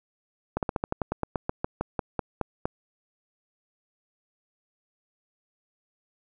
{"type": "slowing click train", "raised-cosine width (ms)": 1, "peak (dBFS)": -12, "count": 17, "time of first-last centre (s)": [0.57, 2.655], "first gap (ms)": 58, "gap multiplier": 1.1, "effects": []}